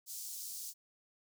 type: high-pass noise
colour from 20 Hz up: pink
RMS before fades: -44 dBFS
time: 0.06-0.74 s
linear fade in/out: 50 ms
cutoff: 5300 Hz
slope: 24 dB/octave
effects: none